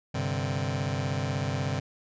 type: chord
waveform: sawtooth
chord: G suspended fourth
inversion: none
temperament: just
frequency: 98 / 130.67 / 147 Hz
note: G2 / C3 / D3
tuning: 0 / -2 / +2 cents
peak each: -28 / -27 / -28 dBFS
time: 0.14-1.8 s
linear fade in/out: 10 ms
effects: resampled to 16000 Hz